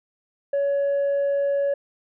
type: tone with tanh clipping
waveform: sine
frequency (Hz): 562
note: C#5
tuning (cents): +24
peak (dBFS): -20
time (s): 0.53-1.74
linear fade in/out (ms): 5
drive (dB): 1
effects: none